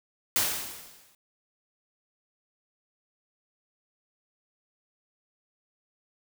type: noise with exponential decay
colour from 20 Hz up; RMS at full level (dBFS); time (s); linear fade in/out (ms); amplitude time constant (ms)
white; -23; 0.36-1.15; 1; 170
effects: none